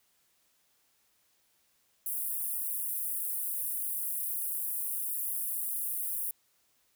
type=high-pass noise; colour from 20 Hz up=pink; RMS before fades=-34 dBFS; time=2.06-6.31 s; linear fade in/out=2 ms; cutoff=9900 Hz; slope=48 dB/octave; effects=white hiss -71 dBFS RMS until 6.95 s